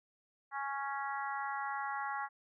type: harmonic tone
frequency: 277.2 Hz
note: C#4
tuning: in tune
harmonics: 3 / 4 / 5 / 6 / 7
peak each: -39 / -41 / -43 / -45 / -46 dBFS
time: 0.51-2.29 s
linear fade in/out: 50 ms
effects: none